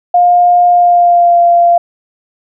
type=tone with pitch glide; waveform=sine; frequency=708 to 691.4 Hz; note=F5 to F5; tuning=+23 to -18 cents; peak=-4 dBFS; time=0.14-1.78 s; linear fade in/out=5 ms; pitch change=-41 cents; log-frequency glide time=0.68-1.4 s; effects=none